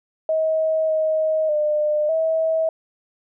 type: tone with pitch steps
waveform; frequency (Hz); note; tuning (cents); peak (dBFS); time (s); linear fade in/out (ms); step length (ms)
sine; 635 / 629 / 602 / 644; D#5 / D#5 / D5 / E5; +35 / +19 / +43 / -41; -17; 0.29-2.69; 2; 600
effects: none